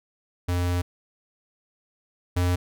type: tone pair in turn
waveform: square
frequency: 88.5 / 89.06 Hz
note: F2 / F2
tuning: +23 / +34 cents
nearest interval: unison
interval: 11 cents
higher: second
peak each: -23 / -21 dBFS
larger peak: second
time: 0.48-0.82 / 2.36-2.56 s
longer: first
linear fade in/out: 10 ms
effects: none